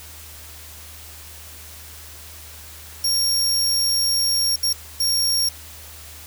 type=tone bursts at uneven times; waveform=sawtooth; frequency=5560 Hz; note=F8; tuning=9 cents flat; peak=-15 dBFS; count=3; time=3.04-4.56 / 4.63-4.73 / 5-5.49 s; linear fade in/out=5 ms; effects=added 77 Hz sine -43 dBFS peak until 6.26 s + white hiss -41 dBFS RMS until 6.26 s